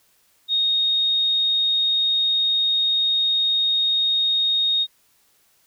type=tone; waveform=sine; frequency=3721 Hz; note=A#7; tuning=4 cents flat; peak=-17 dBFS; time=0.48-4.87 s; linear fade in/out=50 ms; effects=white hiss -61 dBFS RMS until 5.66 s